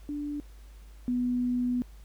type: tone pair in turn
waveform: sine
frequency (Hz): 292.1 / 246.7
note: D4 / B3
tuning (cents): -9 / -2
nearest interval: minor third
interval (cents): 293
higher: first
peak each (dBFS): -31 / -25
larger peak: second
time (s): 0.09-0.4 / 1.08-1.82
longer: second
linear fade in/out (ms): 0
effects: added 51 Hz sine -46 dBFS peak until 2.04 s + pink hiss -61 dBFS RMS until 2.04 s